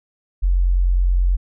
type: tone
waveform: sine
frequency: 44.8 Hz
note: F1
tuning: 45 cents sharp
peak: -13 dBFS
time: 0.42-1.37 s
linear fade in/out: 20 ms
effects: none